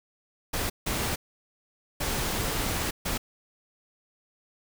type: noise bursts at uneven times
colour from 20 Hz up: pink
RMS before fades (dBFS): -29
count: 4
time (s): 0.53-0.7 / 0.86-1.16 / 2-2.91 / 3.05-3.18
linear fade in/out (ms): 10
effects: none